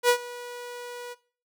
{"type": "tone with ADSR envelope", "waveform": "sawtooth", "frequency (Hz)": 486.5, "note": "B4", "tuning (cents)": -26, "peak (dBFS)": -12, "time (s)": [0.03, 1.15], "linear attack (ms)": 59, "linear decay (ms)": 83, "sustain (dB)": -21, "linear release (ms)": 29, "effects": ["noise-tail reverb RT60 0.4 s tail -19 dB re dry"]}